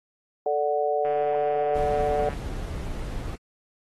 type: chord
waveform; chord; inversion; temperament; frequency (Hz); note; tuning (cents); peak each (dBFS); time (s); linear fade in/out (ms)
sine; D major; second; equal; 440 / 587.3 / 740; A4 / D5 / F#5; 0 / 0 / 0; -26 / -26 / -26; 0.46-2.29; 2
type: click train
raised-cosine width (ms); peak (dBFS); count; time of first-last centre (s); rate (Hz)
0.5; -26; 185; 1.05-2.337; 143
type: noise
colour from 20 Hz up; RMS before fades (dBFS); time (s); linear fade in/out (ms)
brown; -32; 1.75-3.36; 10
effects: AAC 32 kbps